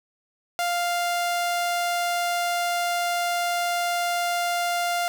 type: tone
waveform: sawtooth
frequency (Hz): 698.5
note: F5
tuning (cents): 0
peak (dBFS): -19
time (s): 0.59-5.08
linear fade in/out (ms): 0
effects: none